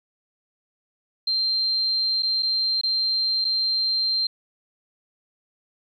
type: tone with dropouts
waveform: sine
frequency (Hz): 4156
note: C8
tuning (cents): -12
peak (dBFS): -20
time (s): 1.27-4.27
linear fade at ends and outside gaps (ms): 5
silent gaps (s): 2.224-2.23 / 2.425-2.429 / 2.813-2.834 / 3.445-3.449
effects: 10-bit